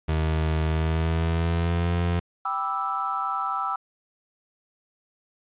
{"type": "tone with pitch glide", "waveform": "30% pulse", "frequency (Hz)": [78.9, 86.54], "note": ["D#2", "F2"], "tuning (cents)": [25, -15], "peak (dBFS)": -19, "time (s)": [0.08, 2.2], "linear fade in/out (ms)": 10, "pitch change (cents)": 160, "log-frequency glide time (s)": [0.65, 1.96]}
{"type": "chord", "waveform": "sine", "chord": "E minor seventh", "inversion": "first", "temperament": "equal", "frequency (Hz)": [784, 987.8, 1174.7, 1318.5], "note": ["G5", "B5", "D6", "E6"], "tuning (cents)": [0, 0, 0, 0], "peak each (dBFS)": [-31, -33, -33, -27], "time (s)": [2.45, 3.76], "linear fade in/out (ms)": 5}
{"effects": ["resampled to 8000 Hz", "9-bit"]}